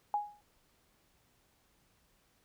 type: tone with exponential decay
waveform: sine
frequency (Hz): 829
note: G#5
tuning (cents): -3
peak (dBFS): -26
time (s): 0.14-0.41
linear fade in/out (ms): 1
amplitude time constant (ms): 58
effects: pink hiss -71 dBFS RMS until 2.44 s